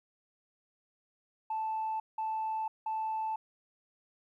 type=tone bursts; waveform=sine; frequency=878 Hz; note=A5; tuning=4 cents flat; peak=-30 dBFS; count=3; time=1.5-3.36 s; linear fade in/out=5 ms; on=500 ms; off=180 ms; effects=tanh soft clip ceiling -28 dBFS + 12-bit